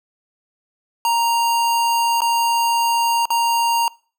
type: tone with dropouts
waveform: square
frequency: 932.3 Hz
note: A#5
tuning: in tune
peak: -16 dBFS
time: 1.05-3.88 s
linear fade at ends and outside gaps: 1 ms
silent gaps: 2.206-2.218 / 3.255-3.304 s
effects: noise-tail reverb RT60 0.4 s tail -24 dB re dry